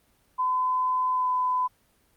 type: tone with pitch glide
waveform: sine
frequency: 1015 to 1006.8 Hz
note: B5 to B5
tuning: +47 to +33 cents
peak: -22 dBFS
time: 0.38-1.68 s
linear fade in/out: 20 ms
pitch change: -14 cents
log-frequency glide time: 1.13-1.28 s
effects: pink hiss -65 dBFS RMS until 2.16 s + Opus 32 kbps